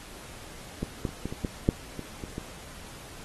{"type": "clicks", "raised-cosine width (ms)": 3, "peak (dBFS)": [-15, -15, -30, -18, -22, -14, -7, -22, -23, -20], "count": 10, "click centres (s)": [0.83, 1.052, 1.091, 1.256, 1.325, 1.448, 1.689, 1.993, 2.238, 2.381], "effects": ["pink hiss -46 dBFS RMS until 3.24 s", "AAC 32 kbps"]}